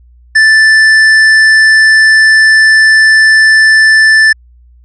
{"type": "tone with tanh clipping", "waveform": "sine", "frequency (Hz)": 1760, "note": "A6", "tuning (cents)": 0, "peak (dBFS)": -4, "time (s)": [0.35, 4.33], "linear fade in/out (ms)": 10, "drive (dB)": 10, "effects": ["added 60 Hz sine -38 dBFS peak until 4.84 s", "resampled to 22050 Hz"]}